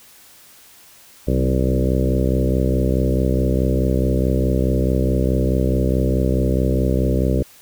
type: harmonic tone with a mistuned harmonic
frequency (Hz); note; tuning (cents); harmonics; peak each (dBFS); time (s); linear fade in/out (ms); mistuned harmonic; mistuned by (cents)
64.7; C2; -19; 1 / 2 / 3 / 4 / 5 / 6 / 7 / 8 / 9; -19 / -22 / -24 / -25 / -26 / -27 / -27 / -28 / -29; 1.27-7.43; 10; 3; -27
effects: white hiss -47 dBFS RMS until 7.61 s